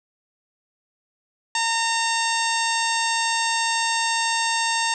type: harmonic tone with a mistuned harmonic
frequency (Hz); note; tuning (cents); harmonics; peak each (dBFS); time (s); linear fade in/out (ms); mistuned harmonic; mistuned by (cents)
914; A#5; -34; 1 / 2 / 3 / 4 / 5 / 6 / 7 / 8 / 9; -24 / -27 / -29 / -30 / -31 / -32 / -32 / -33 / -34; 1.55-4.94; 2; 8; +37
effects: none